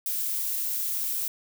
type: noise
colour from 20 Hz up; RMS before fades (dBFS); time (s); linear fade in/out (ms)
violet; -29; 0.06-1.28; 2
effects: none